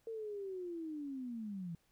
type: linear sweep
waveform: sine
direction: down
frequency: 457.7 to 162.2 Hz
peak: -40 dBFS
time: 0.07-1.75 s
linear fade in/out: 2 ms
effects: pink hiss -75 dBFS RMS until 1.91 s